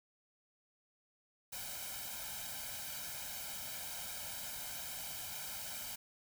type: noise with comb filter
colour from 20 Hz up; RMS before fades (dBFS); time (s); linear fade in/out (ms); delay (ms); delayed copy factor
white; -44; 1.52-5.96; 10; 1.3; +0.85
effects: none